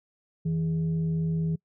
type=tone with frequency modulation; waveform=sine; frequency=162.1 Hz; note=E3; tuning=29 cents flat; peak=-24 dBFS; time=0.45-1.56 s; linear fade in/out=10 ms; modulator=249 Hz; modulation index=0.29; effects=noise-tail reverb RT60 0.1 s tail -25 dB re dry